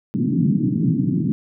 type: band-pass noise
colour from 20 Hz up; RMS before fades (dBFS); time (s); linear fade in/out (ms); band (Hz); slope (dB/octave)
pink; -19; 0.14-1.32; 0; 130 to 300; 48
effects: none